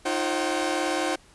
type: tone cluster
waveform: sawtooth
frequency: 310.7 / 348.7 / 533 / 762 Hz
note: D#4 / F4 / C5 / G5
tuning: -2 / -3 / +32 / -49 cents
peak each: -26 dBFS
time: 0.05-1.16 s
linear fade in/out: 10 ms
effects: pink hiss -55 dBFS RMS until 1.34 s + resampled to 24000 Hz

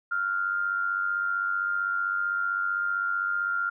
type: tone with amplitude modulation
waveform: sine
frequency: 1396.9 Hz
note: F6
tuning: in tune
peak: -22 dBFS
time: 0.11-3.7 s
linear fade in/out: 10 ms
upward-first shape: sine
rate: 95.6 Hz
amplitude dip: 60%
effects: none

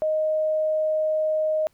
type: tone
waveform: sine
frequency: 622.3 Hz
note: D#5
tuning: in tune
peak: -20 dBFS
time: 0.02-1.67 s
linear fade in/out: 0 ms
effects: pink hiss -65 dBFS RMS until 1.73 s

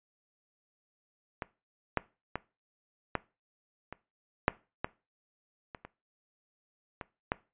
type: clicks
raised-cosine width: 0.5 ms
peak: -19 / -11 / -17 / -13 / -25 / -7 / -15 / -26 / -28 / -23 / -13 dBFS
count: 11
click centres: 1.422 / 1.973 / 2.356 / 3.153 / 3.926 / 4.481 / 4.845 / 5.748 / 5.85 / 7.012 / 7.319 s
effects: noise-tail reverb RT60 0.3 s tail -20 dB re dry + resampled to 8000 Hz

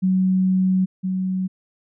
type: tone pair in turn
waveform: sine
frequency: 186.9 / 186.9 Hz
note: F#3 / F#3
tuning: +18 / +18 cents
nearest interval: unison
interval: 0 cents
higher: neither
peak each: -15 / -20 dBFS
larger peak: first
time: 0.02-0.86 / 1.03-1.48 s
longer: first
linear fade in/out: 20 ms
effects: none

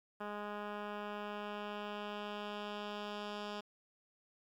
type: tone with low-pass filter sweep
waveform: 10% pulse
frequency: 207.3 Hz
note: G#3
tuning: 3 cents flat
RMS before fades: -43 dBFS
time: 0.2-3.61 s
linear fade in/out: 10 ms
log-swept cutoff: 1800 to 4300 Hz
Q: 1.5
effects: 11-bit

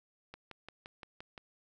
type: click train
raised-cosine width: 0.3 ms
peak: -30 dBFS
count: 7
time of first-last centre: 0.34-1.378 s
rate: 5.78 Hz
effects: none

